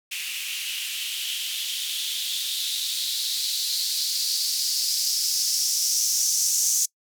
violet noise with band-pass filter sweep, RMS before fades -26 dBFS, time 0.11-6.86 s, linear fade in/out 10 ms, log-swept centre 2600 to 6300 Hz, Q 4.3, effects noise-tail reverb RT60 0.1 s tail -25 dB re dry

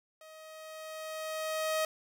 sawtooth tone with level ramp, 630 Hz, D#5, 21 cents sharp, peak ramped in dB -47 to -24 dBFS, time 0.21-1.85 s, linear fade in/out 2 ms, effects none

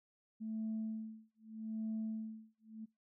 sine tone with tremolo, 220 Hz, A3, in tune, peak -35 dBFS, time 0.4-2.86 s, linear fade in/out 20 ms, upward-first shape sine, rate 0.81 Hz, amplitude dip 100%, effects noise-tail reverb RT60 0.2 s tail -23 dB re dry + tanh soft clip ceiling -33 dBFS

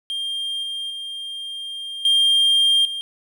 triangle tone with level steps, 3200 Hz, G7, 35 cents sharp, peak -22 / -24 / -27 / -12 / -24 dBFS, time 0.1-3.01 s, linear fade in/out 0 ms, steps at 0.63 / 0.9 / 2.05 / 2.85 s, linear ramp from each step 2 ms, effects none

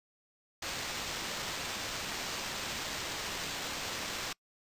violet noise with sample-and-hold, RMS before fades -38 dBFS, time 0.62-4.33 s, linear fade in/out 5 ms, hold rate 11025 Hz, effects noise-tail reverb RT60 0.1 s tail -26 dB re dry + resampled to 32000 Hz

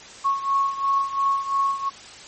sine beating tone pair, 1100 / 1102.9 Hz, C#6 / C#6, -14 / -9 cents, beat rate 2.9 Hz, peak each -21 / -25 dBFS, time 0.24-1.9 s, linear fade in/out 20 ms, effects white hiss -42 dBFS RMS until 2.27 s + MP3 32 kbps

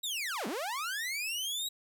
sawtooth linear two-way sweep, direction down then up, 3878 to 185 to 3878 Hz, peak -30 dBFS, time 0.03-1.69 s, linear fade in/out 10 ms, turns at 0.47 s, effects none

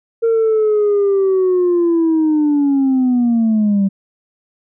sine linear sweep, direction down, 461.2 to 192.6 Hz, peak -9 dBFS, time 0.22-3.89 s, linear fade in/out 20 ms, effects tanh soft clip ceiling -9 dBFS

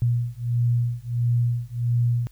sine beating tone pair, 118.9 / 120.4 Hz, A#2 / B2, +35 / -44 cents, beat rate 1.5 Hz, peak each -23 dBFS, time 0.02-2.27 s, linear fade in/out 0 ms, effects added 50 Hz sine -49 dBFS peak until 2.31 s + white hiss -61 dBFS RMS until 2.31 s

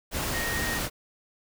sine tone in noise, 1864.7 Hz, A#6, in tune, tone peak -31 dBFS, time 0.31-0.81 s, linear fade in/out 50 ms, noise pink, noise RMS -30 dBFS, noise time 0.11-0.9 s, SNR -4 dB, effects none

